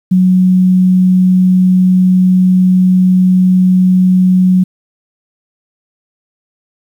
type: tone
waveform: sine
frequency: 184.2 Hz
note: F#3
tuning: 7 cents flat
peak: -5 dBFS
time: 0.11-4.64 s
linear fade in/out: 10 ms
effects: 7-bit